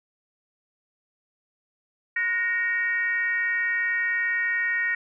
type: tone with frequency modulation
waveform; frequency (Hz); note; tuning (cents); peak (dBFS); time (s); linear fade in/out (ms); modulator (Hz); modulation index
sine; 1864.7; A#6; 0; -22; 2.16-4.95; 5; 411; 0.66
effects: none